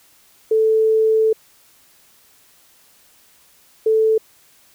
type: tone pair in turn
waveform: sine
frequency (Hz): 440 / 440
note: A4 / A4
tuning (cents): 0 / 0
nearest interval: unison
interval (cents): 0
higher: neither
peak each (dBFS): -12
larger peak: neither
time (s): 0.51-1.33 / 3.86-4.18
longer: first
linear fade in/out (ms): 5
effects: white hiss -53 dBFS RMS until 4.74 s